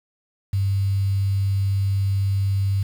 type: tone with quantisation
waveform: sine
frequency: 98 Hz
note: G2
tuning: in tune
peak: -18 dBFS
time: 0.53-2.83 s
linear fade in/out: 5 ms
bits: 7
effects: none